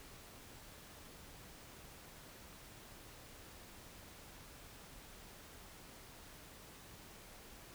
silence, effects pink hiss -56 dBFS RMS until 7.74 s

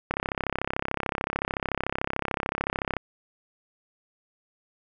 click train, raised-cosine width 0.5 ms, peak -11 dBFS, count 97, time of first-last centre 0.11-2.967 s, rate 33.6 Hz, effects none

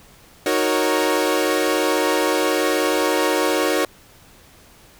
sawtooth chord, D# minor seventh, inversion none, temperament equal with one note detuned, 311.1 / 370 / 466.2 / 552.4 Hz, D#4 / F#4 / A#4 / C#5, 0 / 0 / 0 / -6 cents, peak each -19 dBFS, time 0.46-3.85 s, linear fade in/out 2 ms, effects pink hiss -49 dBFS RMS until 4.99 s

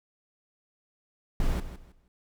brown noise with echo, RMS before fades -25 dBFS, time 1.4-1.6 s, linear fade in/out 2 ms, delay 160 ms, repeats 3, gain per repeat -12 dB, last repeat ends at 2.08 s, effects none

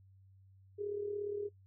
sine tone with amplitude modulation, 410 Hz, G#4, 22 cents flat, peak -33 dBFS, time 0.78-1.49 s, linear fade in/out 20 ms, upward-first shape sine, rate 37.2 Hz, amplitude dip 65%, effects noise-tail reverb RT60 0.1 s tail -20 dB re dry + added 96 Hz sine -59 dBFS peak until 1.66 s

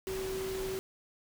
sine tone in noise, 380.4 Hz, F#4, 48 cents sharp, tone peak -34 dBFS, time 0.07-0.79 s, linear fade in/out 0 ms, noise pink, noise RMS -42 dBFS, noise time 0.07-0.79 s, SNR +5 dB, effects none

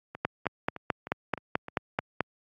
two click trains, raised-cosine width 0.5 ms, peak -10 / -23 dBFS, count 10 / 7, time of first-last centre 0.25-2.207 / 0.15-1.99 s, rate 4.6 / 3.26 Hz, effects high-pass 100 Hz 12 dB/octave + AAC 48 kbps

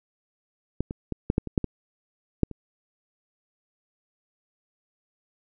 clicks, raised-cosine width 3 ms, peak -12 / -19 / -15 / -8 / -8 / -20 / -7 / -14 / -6 / -24 dBFS, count 10, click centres 0.806 / 0.909 / 1.123 / 1.301 / 1.381 / 1.473 / 1.578 / 1.643 / 2.433 / 2.513 s, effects none

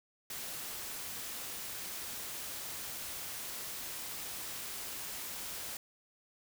white noise, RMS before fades -42 dBFS, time 0.3-5.77 s, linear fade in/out 2 ms, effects none

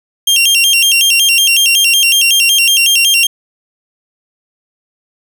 sawtooth tone with vibrato, 2969 Hz, F#7, 5 cents sharp, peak -4 dBFS, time 0.27-3.27 s, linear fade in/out 5 ms, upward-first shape square, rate 5.4 Hz, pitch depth 130 cents each way, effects none

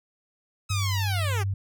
10% pulse linear sweep, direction down, 1300 to 370 Hz, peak -21 dBFS, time 0.69-1.44 s, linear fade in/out 20 ms
sine tone with vibrato, 98 Hz, G2, in tune, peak -24 dBFS, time 0.7-1.54 s, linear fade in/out 5 ms, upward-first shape sine, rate 3.3 Hz, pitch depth 11 cents each way
effects none

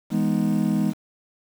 triangle chord, E major seventh, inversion none, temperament equal, 164.81 / 207.7 / 246.9 / 311.1 Hz, E3 / G#3 / B3 / D#4, 0 / 0 / 0 / 0 cents, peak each -24 / -20 / -24 / -26 dBFS, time 0.1-0.94 s, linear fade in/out 50 ms, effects 7-bit

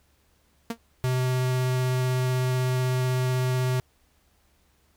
sawtooth tone with exponential decay, 230.7 Hz, A#3, 18 cents flat, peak -21 dBFS, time 0.7-0.78 s, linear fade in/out 5 ms, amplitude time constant 16 ms
square tone with vibrato, 127.7 Hz, C3, 42 cents flat, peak -23 dBFS, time 1.04-3.8 s, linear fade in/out 0 ms, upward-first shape triangle, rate 16 Hz, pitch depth 8 cents each way
effects added 71 Hz sine -66 dBFS peak until 4.96 s + pink hiss -66 dBFS RMS until 4.96 s

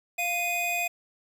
square tone pair together, 697 / 2484 Hz, F5 / D#7, -4 / -3 cents, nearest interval octave + minor seventh, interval 2201 cents, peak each -32 / -28 dBFS, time 0.18-0.88 s, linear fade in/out 10 ms, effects 9-bit

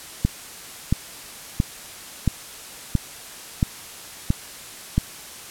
click train, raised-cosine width 5 ms, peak -5 dBFS, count 8, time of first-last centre 0.25-4.98 s, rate 1.48 Hz, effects white hiss -39 dBFS RMS until 5.5 s + low-pass 12000 Hz 12 dB/octave

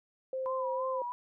sine tone, 523.3 Hz, C5, in tune, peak -32 dBFS, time 0.33-1.02 s, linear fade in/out 2 ms
sine tone with vibrato, 1003 Hz, B5, 26 cents sharp, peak -34 dBFS, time 0.46-1.12 s, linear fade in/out 0 ms, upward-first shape sine, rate 3 Hz, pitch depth 74 cents each way
effects none

